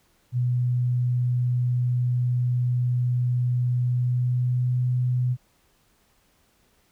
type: tone with pitch glide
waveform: sine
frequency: 123.47 to 124.9 Hz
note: B2 to B2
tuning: 0 to +20 cents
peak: -20 dBFS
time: 0.32-5.37 s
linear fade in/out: 50 ms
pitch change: +20 cents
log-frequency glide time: 3.84-4.82 s
effects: pink hiss -64 dBFS RMS until 6.91 s